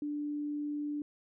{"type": "tone", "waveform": "sine", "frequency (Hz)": 294.2, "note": "D4", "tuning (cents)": 3, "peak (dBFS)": -33, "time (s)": [0.02, 1.02], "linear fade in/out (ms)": 2, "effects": []}